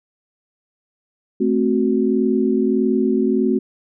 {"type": "chord", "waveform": "sine", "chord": "F# diminished", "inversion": "first", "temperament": "equal", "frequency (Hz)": [220, 261.6, 370], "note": ["A3", "C4", "F#4"], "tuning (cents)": [0, 0, 0], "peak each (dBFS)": -19, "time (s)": [1.4, 3.59], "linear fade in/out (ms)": 10, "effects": []}